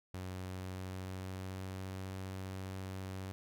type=tone with pitch glide; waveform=sawtooth; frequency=92.5 to 94.83 Hz; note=F#2 to F#2; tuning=0 to +43 cents; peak=-37 dBFS; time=0.14-3.32 s; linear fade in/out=0 ms; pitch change=+43 cents; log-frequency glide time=0.31-1.93 s; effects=none